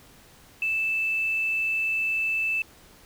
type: tone with quantisation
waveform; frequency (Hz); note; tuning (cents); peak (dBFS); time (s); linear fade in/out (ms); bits
sine; 2638; E7; +1; -23; 0.62-2.62; 2; 8
effects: pink hiss -53 dBFS RMS until 3.05 s